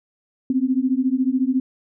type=beating tone pair; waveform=sine; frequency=252.8 / 266.8 Hz; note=B3 / C4; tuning=+41 / +34 cents; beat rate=14 Hz; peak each=-20 dBFS; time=0.5-1.6 s; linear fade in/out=2 ms; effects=none